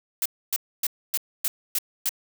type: noise bursts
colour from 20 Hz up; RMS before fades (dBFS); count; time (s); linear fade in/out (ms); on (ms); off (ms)
blue; -24; 7; 0.22-2.092; 2; 36; 270
effects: none